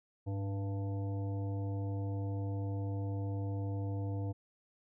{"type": "harmonic tone with a mistuned harmonic", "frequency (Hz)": 98, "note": "G2", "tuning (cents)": 0, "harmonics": [1, 3, 5, 7, 9], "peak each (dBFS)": [-34, -43, -47, -51, -55], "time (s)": [0.26, 4.33], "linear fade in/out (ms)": 20, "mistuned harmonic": 1, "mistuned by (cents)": 72, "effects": []}